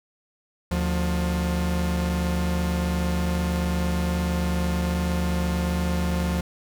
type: tone pair together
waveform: 45% pulse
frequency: 75.1 / 176.52 Hz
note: D2 / F3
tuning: +39 / +19 cents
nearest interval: octave + minor third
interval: 1480 cents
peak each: -25 dBFS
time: 0.71-6.41 s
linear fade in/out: 5 ms
effects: none